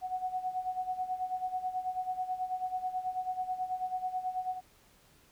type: tone with tremolo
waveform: sine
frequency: 740 Hz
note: F#5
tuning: in tune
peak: -29 dBFS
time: 0.01-4.61 s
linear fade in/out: 50 ms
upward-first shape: sine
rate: 9.2 Hz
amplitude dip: 75%
effects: pink hiss -63 dBFS RMS until 5.31 s